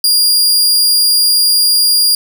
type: tone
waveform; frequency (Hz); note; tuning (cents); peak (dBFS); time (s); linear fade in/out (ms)
sawtooth; 4823; D8; +45; -5; 0.04-2.15; 2
effects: none

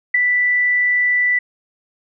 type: tone with ADSR envelope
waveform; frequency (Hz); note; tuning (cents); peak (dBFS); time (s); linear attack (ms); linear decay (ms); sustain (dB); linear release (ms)
sine; 1975.5; B6; 0; -8; 0.14-1.39; 8; 8; -5; 7
effects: none

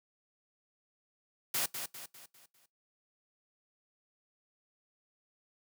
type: noise with echo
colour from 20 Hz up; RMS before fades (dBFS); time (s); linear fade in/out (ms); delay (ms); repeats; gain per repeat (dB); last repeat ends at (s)
white; -32; 1.54-1.66; 5; 200; 5; -7; 2.66
effects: noise-tail reverb RT60 0.2 s tail -21 dB re dry + high-pass 100 Hz 12 dB/octave

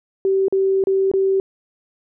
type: tone with dropouts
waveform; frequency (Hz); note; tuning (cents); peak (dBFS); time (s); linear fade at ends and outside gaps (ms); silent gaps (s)
sine; 385.8; G4; -28; -14; 0.25-1.4; 1; 0.483-0.525 / 0.839-0.871 / 1.115-1.137
effects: none

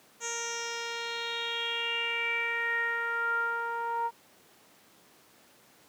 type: tone with low-pass filter sweep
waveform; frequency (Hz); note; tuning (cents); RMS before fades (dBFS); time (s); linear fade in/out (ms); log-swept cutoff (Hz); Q
10% pulse; 466.2; A#4; 0; -32; 0.2-4.11; 50; 6800 to 960; 6.1
effects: pink hiss -59 dBFS RMS until 5.88 s + high-pass 200 Hz 12 dB/octave

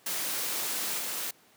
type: noise with level steps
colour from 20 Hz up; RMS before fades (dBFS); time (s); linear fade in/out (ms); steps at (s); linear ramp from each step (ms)
white; -32 / -34; 0.06-1.31; 5; 0.98; 20
effects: pink hiss -60 dBFS RMS until 1.56 s + high-pass 200 Hz 12 dB/octave

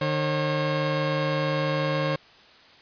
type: tone pair together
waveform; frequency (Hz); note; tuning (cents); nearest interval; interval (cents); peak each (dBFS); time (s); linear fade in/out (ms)
sawtooth; 151.53 / 540; D#3 / C#5; -45 / -45; octave + minor seventh; 2200; -22; 0.01-2.16; 5
effects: white hiss -52 dBFS RMS until 2.81 s + resampled to 11025 Hz

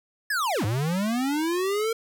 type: linear two-way sweep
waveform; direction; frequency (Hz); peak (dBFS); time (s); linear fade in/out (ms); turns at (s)
square; down then up; 1760 to 98 to 460.1; -24; 0.3-1.93; 5; 0.65
effects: none

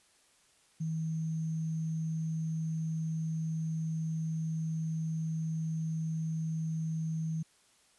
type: tone with sample-and-hold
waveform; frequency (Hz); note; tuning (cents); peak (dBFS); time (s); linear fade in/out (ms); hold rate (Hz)
sine; 160.5; E3; -46; -31; 0.8-7.43; 10; 6300
effects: white hiss -66 dBFS RMS until 7.98 s + resampled to 24000 Hz

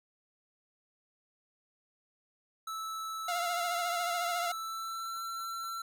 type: tone with pitch glide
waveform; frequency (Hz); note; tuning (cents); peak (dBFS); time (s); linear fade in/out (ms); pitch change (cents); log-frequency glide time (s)
square; 1311 to 1347.9; E6 to E6; -10 to +38; -37; 2.67-5.82; 5; +48; 4.39-5.16
type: tone with vibrato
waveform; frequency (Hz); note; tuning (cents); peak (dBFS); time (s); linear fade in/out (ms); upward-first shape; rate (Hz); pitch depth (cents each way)
sawtooth; 698.5; F5; 0; -28; 3.28-4.52; 5; triangle; 14; 47
effects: none

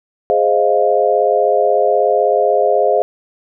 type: chord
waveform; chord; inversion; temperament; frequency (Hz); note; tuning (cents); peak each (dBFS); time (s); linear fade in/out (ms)
sine; F minor seventh; first; equal with one note detuned; 416.5 / 523.3 / 622.3 / 698.5; Ab4 / C5 / Eb5 / F5; +5 / 0 / 0 / 0; -16; 0.3-3.02; 0
effects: none

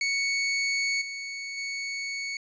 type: tone with level steps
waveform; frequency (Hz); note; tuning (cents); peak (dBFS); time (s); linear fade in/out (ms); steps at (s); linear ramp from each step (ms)
sawtooth; 2221; C#7; +3; -21 / -30 / -27; 0.01-2.37; 2; 1.01 / 1.57; 10
effects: resampled to 16000 Hz

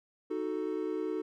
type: chord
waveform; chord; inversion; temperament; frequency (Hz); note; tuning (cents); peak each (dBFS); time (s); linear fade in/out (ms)
triangle; D# diminished; none; equal; 311.1 / 370 / 440; D#4 / F#4 / A4; 0 / 0 / 0; -34; 0.3-1.22; 10
effects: none

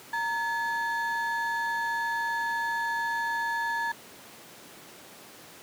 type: ring-modulated tone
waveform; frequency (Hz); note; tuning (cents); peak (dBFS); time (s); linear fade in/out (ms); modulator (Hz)
triangle; 1318.5; E6; 0; -22; 0.13-3.92; 5; 393
effects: pink hiss -48 dBFS RMS until 5.62 s + high-pass 200 Hz 12 dB/octave

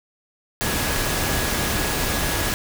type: tone in noise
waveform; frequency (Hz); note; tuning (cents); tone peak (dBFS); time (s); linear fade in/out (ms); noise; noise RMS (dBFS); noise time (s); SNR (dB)
sine; 1673; G#6; +12; -33; 0.61-2.54; 0; pink; -23; 0.61-2.54; -13
effects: none

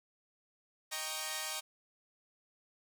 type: chord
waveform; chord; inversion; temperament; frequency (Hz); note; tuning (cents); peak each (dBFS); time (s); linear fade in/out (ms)
5% pulse; Eb dominant seventh; none; equal; 622.3 / 784 / 932.3 / 1108.7; Eb5 / G5 / Bb5 / Db6; 0 / 0 / 0 / 0; -31; 0.91-1.61; 20
effects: none

